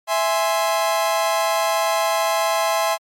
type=chord; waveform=40% pulse; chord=E augmented; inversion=none; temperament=equal; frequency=659.3 / 830.6 / 1046.5 Hz; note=E5 / G#5 / B#5; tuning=0 / 0 / 0 cents; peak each=-20 / -22 / -22 dBFS; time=0.07-2.98 s; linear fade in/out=50 ms; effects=MP3 64 kbps